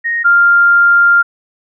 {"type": "tone pair in turn", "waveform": "sine", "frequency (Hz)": [1864.7, 1396.9], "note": ["A#6", "F6"], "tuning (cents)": [0, 0], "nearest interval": "perfect fourth", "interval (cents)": 500, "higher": "first", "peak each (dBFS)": [-13, -5], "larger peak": "second", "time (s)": [[0.04, 0.24], [0.24, 1.23]], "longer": "second", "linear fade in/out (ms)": 20, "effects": []}